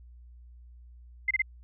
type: tone bursts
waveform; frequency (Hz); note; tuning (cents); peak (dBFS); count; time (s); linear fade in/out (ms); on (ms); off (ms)
sine; 2078; C7; -12; -22; 3; 1.28-1.42; 5; 28; 28
effects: added 60 Hz sine -48 dBFS peak until 1.63 s